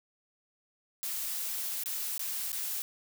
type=noise with dropouts; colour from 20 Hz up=blue; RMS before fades=-35 dBFS; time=1.03-2.82 s; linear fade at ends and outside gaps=0 ms; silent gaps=1.836-1.859 / 2.178-2.194 / 2.519-2.529 s; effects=none